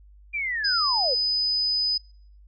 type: linear sweep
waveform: sine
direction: down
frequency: 2410 to 450 Hz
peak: -25 dBFS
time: 0.33-1.15 s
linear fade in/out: 20 ms
type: tone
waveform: sine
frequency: 5000 Hz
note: D#8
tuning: 8 cents sharp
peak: -21 dBFS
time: 0.64-1.98 s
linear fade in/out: 10 ms
effects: noise-tail reverb RT60 0.6 s tail -25 dB re dry + added 50 Hz sine -48 dBFS peak until 2.47 s